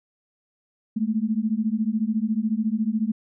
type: beating tone pair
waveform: sine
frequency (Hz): 211.6 / 225.6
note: G#3 / A3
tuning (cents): +33 / +44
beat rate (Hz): 14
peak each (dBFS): -24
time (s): 0.96-3.12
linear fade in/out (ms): 10
effects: none